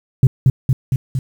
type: tone with echo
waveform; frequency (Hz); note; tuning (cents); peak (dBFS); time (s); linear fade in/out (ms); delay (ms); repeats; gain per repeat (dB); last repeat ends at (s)
sine; 130; C3; -11; -3; 0.23-0.27; 2; 230; 4; -3; 1.19
effects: tanh soft clip ceiling -2 dBFS + 7-bit